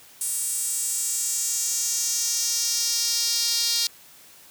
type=tone with high-pass filter sweep; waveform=sawtooth; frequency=466.2 Hz; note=A#4; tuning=in tune; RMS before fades=-25 dBFS; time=0.21-3.87 s; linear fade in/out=2 ms; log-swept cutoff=9000 to 4500 Hz; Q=3.1; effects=white hiss -50 dBFS RMS until 4.5 s + high-pass 60 Hz 12 dB/octave